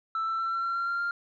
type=tone with pitch steps; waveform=sine; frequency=1324 / 1334 / 1344 / 1354.2 / 1364.4 / 1374.7 / 1385 / 1395.5 Hz; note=E6 / E6 / E6 / E6 / F6 / F6 / F6 / F6; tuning=+7 / +20 / +33 / +46 / -41 / -28 / -15 / -2 cents; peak=-25 dBFS; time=0.15-1.11 s; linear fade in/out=2 ms; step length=120 ms; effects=tanh soft clip ceiling -25 dBFS